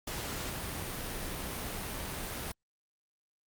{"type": "noise with amplitude modulation", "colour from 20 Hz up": "pink", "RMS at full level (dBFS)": -36, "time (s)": [0.07, 2.52], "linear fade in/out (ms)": 5, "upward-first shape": "sine", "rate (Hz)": 252, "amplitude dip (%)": 40, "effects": ["Opus 48 kbps"]}